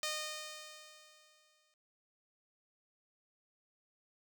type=tone with exponential decay; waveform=5% pulse; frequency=614 Hz; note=D#5; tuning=23 cents flat; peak=-23 dBFS; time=0.03-1.74 s; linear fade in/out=1 ms; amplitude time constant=370 ms; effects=none